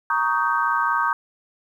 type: chord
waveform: sine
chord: Eb dominant seventh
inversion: second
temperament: just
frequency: 933.4 / 1120.1 / 1244.5 / 1555.6 Hz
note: Bb5 / Db6 / Eb6 / G6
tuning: +2 / +18 / 0 / -14 cents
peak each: -24 dBFS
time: 0.1-1.13 s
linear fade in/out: 2 ms
effects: 9-bit